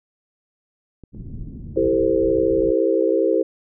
clicks, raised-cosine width 3 ms, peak -27 dBFS, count 2, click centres 1.037 / 1.148 s
pink low-pass noise, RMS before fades -33 dBFS, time 1.12-2.74 s, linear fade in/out 50 ms, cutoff 260 Hz, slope 24 dB/octave
sine chord, A minor seventh, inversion second, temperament equal with one note detuned, 329.6 / 392 / 451.3 / 523.3 Hz, E4 / G4 / A4 / C5, 0 / 0 / +44 / 0 cents, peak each -21 dBFS, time 1.76-3.43 s, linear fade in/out 10 ms
effects none

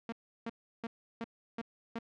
sawtooth tone bursts, 229.6 Hz, A#3, 26 cents flat, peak -32 dBFS, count 6, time 0.09-1.988 s, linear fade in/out 2 ms, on 33 ms, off 340 ms, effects low-pass 3000 Hz 12 dB/octave

